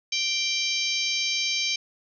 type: harmonic tone with a mistuned harmonic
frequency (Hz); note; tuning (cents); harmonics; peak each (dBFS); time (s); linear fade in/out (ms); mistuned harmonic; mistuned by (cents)
784; G5; 0; 3 / 4 / 5 / 6 / 7 / 8; -29 / -30 / -31 / -32 / -32 / -33; 0.12-1.76; 5; 7; -22
effects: none